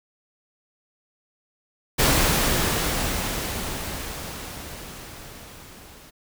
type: noise with level ramp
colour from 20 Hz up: pink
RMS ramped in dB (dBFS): -18 to -47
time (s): 1.98-6.11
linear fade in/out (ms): 20
effects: none